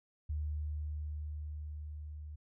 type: tone with level ramp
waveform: sine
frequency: 75.4 Hz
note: D2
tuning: 46 cents sharp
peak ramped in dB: -33 to -43 dBFS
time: 0.29-2.36 s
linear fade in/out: 10 ms
effects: none

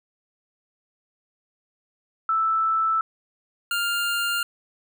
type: tone pair in turn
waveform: sine / 25% pulse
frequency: 1319 / 1400.3 Hz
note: E6 / F6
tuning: +1 / +4 cents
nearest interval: minor second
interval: 103 cents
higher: second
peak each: -19 dBFS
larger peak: neither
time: 2.29-3.01 / 3.71-4.43 s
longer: neither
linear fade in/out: 2 ms
effects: none

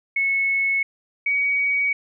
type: tone pair in turn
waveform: sine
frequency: 2198 / 2257 Hz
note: C#7 / C#7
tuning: -15 / +31 cents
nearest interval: unison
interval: 46 cents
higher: second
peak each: -18 dBFS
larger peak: neither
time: 0.16-0.83 / 1.26-1.93 s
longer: neither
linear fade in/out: 5 ms
effects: none

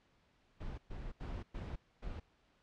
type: noise bursts at uneven times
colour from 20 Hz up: brown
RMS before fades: -43 dBFS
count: 5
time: 0.6-0.78 / 0.9-1.12 / 1.2-1.43 / 1.54-1.76 / 2.02-2.2 s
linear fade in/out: 10 ms
effects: pink hiss -72 dBFS RMS until 2.62 s + low-pass 4000 Hz 12 dB/octave

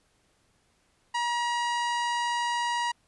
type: harmonic tone with a mistuned harmonic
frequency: 954 Hz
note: A#5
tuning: 40 cents sharp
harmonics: 1 / 2 / 3 / 4 / 5 / 6 / 7 / 8 / 9 / 10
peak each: -27 / -33 / -37 / -43 / -42 / -47 / -46 / -51 / -50 / -53 dBFS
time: 1.14-2.92 s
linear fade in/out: 10 ms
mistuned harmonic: 4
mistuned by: +29 cents
effects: pink hiss -68 dBFS RMS until 3.07 s + resampled to 24000 Hz

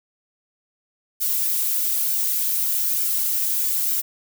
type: noise with flanger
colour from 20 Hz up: violet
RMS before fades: -22 dBFS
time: 1.2-4.02 s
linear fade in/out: 20 ms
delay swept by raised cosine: 1.3 to 4 ms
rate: 1.1 Hz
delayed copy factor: +0.6
effects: none

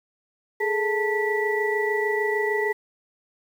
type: tone cluster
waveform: sine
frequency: 417.5 / 444.1 / 886 / 1956 Hz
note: G#4 / A4 / A5 / B6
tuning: +9 / +16 / +12 / -17 cents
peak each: -24 / -31 / -30 / -26 dBFS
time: 0.6-2.73 s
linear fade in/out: 10 ms
effects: 8-bit

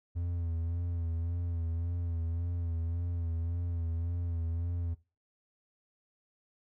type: tone with vibrato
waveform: triangle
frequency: 84.7 Hz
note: E2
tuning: 48 cents sharp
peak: -29 dBFS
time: 0.15-4.95 s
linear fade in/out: 20 ms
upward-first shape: sine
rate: 1.8 Hz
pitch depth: 44 cents each way
effects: noise-tail reverb RT60 0.3 s tail -19 dB re dry

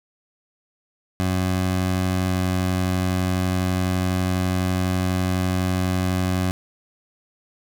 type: tone pair in turn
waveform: 20% pulse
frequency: 92.5 / 92.03 Hz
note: F#2 / F#2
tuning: 0 / -9 cents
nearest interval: unison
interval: 9 cents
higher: first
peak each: -15 / -15 dBFS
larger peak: neither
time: 1.2-2.27 / 2.27-6.51 s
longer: second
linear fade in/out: 0 ms
effects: none

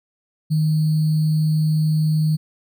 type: tone with sample-and-hold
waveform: sine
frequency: 155.56 Hz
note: D#3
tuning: in tune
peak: -15 dBFS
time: 0.5-2.37 s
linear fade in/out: 20 ms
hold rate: 4410 Hz
effects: none

